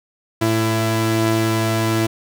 sawtooth tone pair together, 110.95 / 334 Hz, A2 / E4, +15 / +23 cents, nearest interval octave + perfect fifth, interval 1908 cents, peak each -15 / -15 dBFS, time 0.41-2.07 s, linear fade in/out 10 ms, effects none

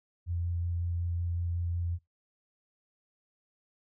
sine tone with vibrato, 86.2 Hz, F2, 22 cents flat, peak -29 dBFS, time 0.26-1.99 s, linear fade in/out 50 ms, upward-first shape square, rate 5.4 Hz, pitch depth 9 cents each way, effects noise-tail reverb RT60 0.2 s tail -22 dB re dry

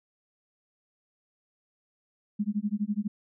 sine tone with tremolo, 207.7 Hz, G#3, in tune, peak -23 dBFS, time 2.39-3.08 s, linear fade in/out 10 ms, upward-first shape sine, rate 12 Hz, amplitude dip 100%, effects none

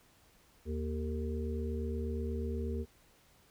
harmonic tone with a mistuned harmonic, 77.7 Hz, D#2, 2 cents flat, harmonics 1 / 3 / 5 / 6, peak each -35 / -40 / -42 / -43 dBFS, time 0.65-2.86 s, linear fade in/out 50 ms, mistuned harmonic 6, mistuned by -35 cents, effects pink hiss -65 dBFS RMS until 3.5 s

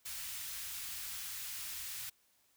white band-stop noise, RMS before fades -43 dBFS, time 0.05-2.1 s, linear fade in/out 10 ms, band 100 to 1500 Hz, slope 12 dB/octave, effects white hiss -72 dBFS RMS until 2.56 s

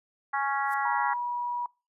harmonic tone, 277.2 Hz, C#4, in tune, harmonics 3 / 4 / 5 / 6 / 7, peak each -29 / -31 / -33 / -35 / -36 dBFS, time 0.33-1.14 s, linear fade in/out 10 ms
violet noise with exponential growth, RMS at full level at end -42 dBFS, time 0.63-0.74 s, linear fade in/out 2 ms, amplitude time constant 23 ms
sine tone with pitch glide, 953 to 967.4 Hz, A#5 to B5, +38 to -36 cents, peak -28 dBFS, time 0.85-1.66 s, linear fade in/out 2 ms, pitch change +26 cents, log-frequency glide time 0.97-1.06 s
effects noise-tail reverb RT60 0.3 s tail -25 dB re dry + resampled to 32000 Hz

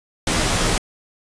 pink noise with comb filter, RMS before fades -19 dBFS, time 0.27-0.78 s, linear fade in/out 2 ms, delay 14 ms, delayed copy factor -0.7, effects resampled to 22050 Hz

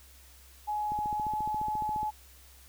sine tone with pitch glide, 842 to 852.3 Hz, G#5 to G#5, +24 to +45 cents, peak -29 dBFS, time 0.67-2.11 s, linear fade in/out 20 ms, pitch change +21 cents, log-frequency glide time 1.14-1.28 s
click train, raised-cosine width 3 ms, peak -29 dBFS, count 17, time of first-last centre 0.92-2.031 s, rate 14.4 Hz
effects added 65 Hz sine -55 dBFS peak until 2.68 s + white hiss -57 dBFS RMS until 2.68 s

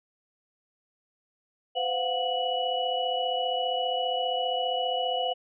sine tone cluster, 508 / 701 / 736 / 2939 Hz, B4 / F5 / F#5 / F#7, +49 / +6 / -9 / -12 cents, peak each -31 dBFS, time 1.75-5.34 s, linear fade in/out 20 ms, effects none

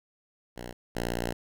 5% pulse tone pair in turn, 60.4 / 58.95 Hz, B1 / A#1, -38 / +20 cents, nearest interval unison, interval 42 cents, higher first, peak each -27 / -18 dBFS, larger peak second, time 0.56-0.73 / 0.95-1.33 s, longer second, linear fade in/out 10 ms, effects none

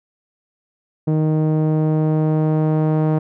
sawtooth tone with low-pass filter sweep, 155.56 Hz, D#3, in tune, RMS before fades -17 dBFS, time 1.07-3.19 s, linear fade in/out 10 ms, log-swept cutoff 470 to 770 Hz, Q 0.89, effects none

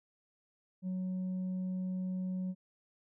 triangle tone with tanh clipping, 185 Hz, F#3, in tune, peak -34 dBFS, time 0.82-2.55 s, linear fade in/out 50 ms, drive 7 dB, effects none

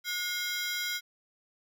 20% pulse ring-modulated tone, 1789 Hz, A6, 28 cents sharp, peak -23 dBFS, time 0.04-1.01 s, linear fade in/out 50 ms, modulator 341 Hz, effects none

